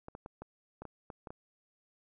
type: clicks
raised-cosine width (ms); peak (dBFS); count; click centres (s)
1; -30; 9; 0.084 / 0.151 / 0.261 / 0.42 / 0.82 / 0.853 / 1.102 / 1.272 / 1.305
effects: none